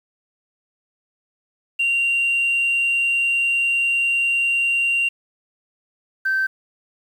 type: tone pair in turn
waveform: sine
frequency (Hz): 2765 / 1551.8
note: F7 / G6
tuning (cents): -18 / -18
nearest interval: minor seventh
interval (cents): 1000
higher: first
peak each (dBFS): -15 / -16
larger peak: first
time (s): 1.79-5.09 / 6.25-6.47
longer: first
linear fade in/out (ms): 10
effects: tanh soft clip ceiling -14 dBFS + 8-bit